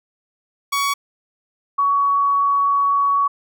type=tone pair in turn; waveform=sawtooth / sine; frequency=1124 / 1124 Hz; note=C#6 / C#6; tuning=+24 / +24 cents; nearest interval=unison; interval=0 cents; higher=neither; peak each=-14 dBFS; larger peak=neither; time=0.72-0.94 / 1.78-3.28 s; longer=second; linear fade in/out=10 ms; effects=none